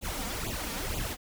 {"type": "noise with flanger", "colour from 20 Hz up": "pink", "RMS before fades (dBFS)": -34, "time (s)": [0.01, 1.17], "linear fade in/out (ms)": 50, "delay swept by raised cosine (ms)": [0.27, 4.37], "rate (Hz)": 2.1, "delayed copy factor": 0.85, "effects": []}